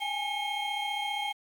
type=tone cluster; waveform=triangle; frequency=810 / 845 / 2176 / 3188 Hz; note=G#5 / G#5 / C#7 / G7; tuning=-43 / +30 / -33 / +28 cents; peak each=-33 / -34 / -35 / -34 dBFS; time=0-1.33 s; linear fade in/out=20 ms; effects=9-bit